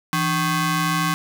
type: ring-modulated tone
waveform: sawtooth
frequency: 466.2 Hz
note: A#4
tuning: in tune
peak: -12 dBFS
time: 0.13-1.14 s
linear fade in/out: 0 ms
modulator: 633 Hz
effects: none